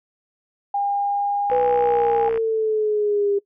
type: tone with pitch glide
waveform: sine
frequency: 806 to 816.8 Hz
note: G5 to G#5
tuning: +48 to -29 cents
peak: -19 dBFS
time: 0.74-2.29 s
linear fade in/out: 5 ms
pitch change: +23 cents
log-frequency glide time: 0.91-1.88 s
type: click train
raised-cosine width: 0.5 ms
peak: -18 dBFS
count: 55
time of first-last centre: 1.5-2.375 s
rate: 61.7 Hz
type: exponential sweep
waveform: sine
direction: down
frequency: 501 to 400 Hz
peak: -17 dBFS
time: 1.51-3.39 s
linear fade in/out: 10 ms
effects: noise-tail reverb RT60 0.1 s tail -20 dB re dry